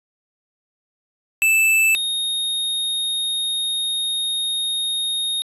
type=tone pair in turn; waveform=square; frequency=2637 / 3715 Hz; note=E7 / A#7; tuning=0 / -7 cents; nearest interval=tritone; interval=593 cents; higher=second; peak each=-14 / -21 dBFS; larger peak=first; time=1.42-1.95 / 1.95-5.42 s; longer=second; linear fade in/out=0 ms; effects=resampled to 32000 Hz